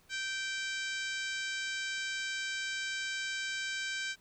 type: harmonic tone with a mistuned harmonic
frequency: 779 Hz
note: G5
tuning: 11 cents flat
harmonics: 2 / 3 / 4 / 5 / 6 / 7 / 8 / 9 / 10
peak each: -37 / -41 / -43 / -45 / -47 / -48 / -49 / -50 / -51 dBFS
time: 0.09-4.16 s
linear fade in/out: 50 ms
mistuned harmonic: 7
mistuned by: -20 cents
effects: pink hiss -66 dBFS RMS until 4.2 s